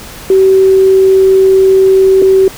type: tone with dropouts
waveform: sine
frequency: 382.4 Hz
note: G4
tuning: 43 cents flat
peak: -3 dBFS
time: 0.3-2.48 s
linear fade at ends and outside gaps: 2 ms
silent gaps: 2.219-2.223 s
effects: pink hiss -29 dBFS RMS until 2.57 s